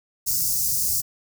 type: band-stop noise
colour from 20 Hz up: white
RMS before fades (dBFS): -23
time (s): 0.26-1.02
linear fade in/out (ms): 20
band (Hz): 180 to 5000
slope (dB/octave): 48
effects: none